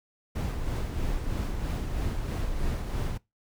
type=noise with tremolo; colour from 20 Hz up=brown; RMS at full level=-28 dBFS; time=0.35-3.18 s; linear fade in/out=10 ms; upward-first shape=sine; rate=3.1 Hz; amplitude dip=40%; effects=noise-tail reverb RT60 0.2 s tail -22 dB re dry